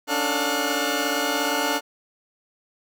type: tone cluster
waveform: 15% pulse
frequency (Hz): 280 / 297.1 / 445.9 / 713 / 1457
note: C#4 / D4 / A4 / F5 / F#6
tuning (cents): +18 / +20 / +23 / +36 / -27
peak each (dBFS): -22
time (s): 0.07-1.81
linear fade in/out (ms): 50
effects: none